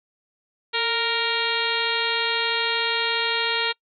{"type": "harmonic tone with a mistuned harmonic", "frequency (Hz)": 466.2, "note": "A#4", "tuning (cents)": 0, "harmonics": [1, 2, 3, 4, 5, 6, 7, 8, 9], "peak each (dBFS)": [-30, -30, -30, -30, -30, -30, -30, -30, -30], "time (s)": [0.73, 3.73], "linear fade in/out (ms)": 20, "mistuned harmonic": 1, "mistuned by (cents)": -45, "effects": ["noise-tail reverb RT60 0.1 s tail -26 dB re dry"]}